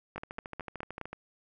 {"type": "two click trains", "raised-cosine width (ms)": 0.5, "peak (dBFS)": [-24, -22], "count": [14, 5], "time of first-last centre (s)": [[0.16, 1.13], [0.18, 1.013]], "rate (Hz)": [13.4, 4.8], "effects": []}